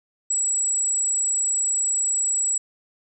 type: tone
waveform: sine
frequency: 7790 Hz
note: B8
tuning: 25 cents flat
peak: -17 dBFS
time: 0.3-2.58 s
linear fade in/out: 5 ms
effects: tanh soft clip ceiling -19 dBFS